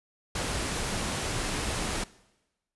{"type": "noise", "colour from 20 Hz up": "pink", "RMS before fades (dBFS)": -31, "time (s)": [0.35, 2.04], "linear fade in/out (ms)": 5, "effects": ["noise-tail reverb RT60 1.0 s tail -20 dB re dry", "resampled to 24000 Hz"]}